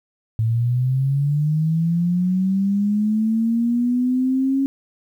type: linear sweep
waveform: sine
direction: up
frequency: 110 to 273.9 Hz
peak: -16 dBFS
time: 0.39-4.66 s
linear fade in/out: 0 ms
effects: 9-bit